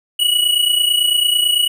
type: tone pair together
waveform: square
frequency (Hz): 2904 / 2933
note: F#7 / F#7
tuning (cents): -33 / -16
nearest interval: unison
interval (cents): 17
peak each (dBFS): -18 / -15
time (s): 0.19-1.68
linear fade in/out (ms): 10
effects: none